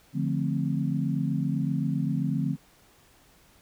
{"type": "chord", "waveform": "sine", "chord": "D minor seventh", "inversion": "none", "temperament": "equal", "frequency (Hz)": [146.83, 174.61, 220, 261.6], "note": ["D3", "F3", "A3", "C4"], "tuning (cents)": [0, 0, 0, 0], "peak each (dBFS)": [-28, -30, -32, -31], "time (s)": [0.13, 2.57], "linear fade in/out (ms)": 50, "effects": ["pink hiss -59 dBFS RMS until 3.61 s"]}